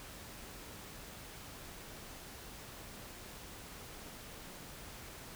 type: silence
effects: pink hiss -50 dBFS RMS until 5.35 s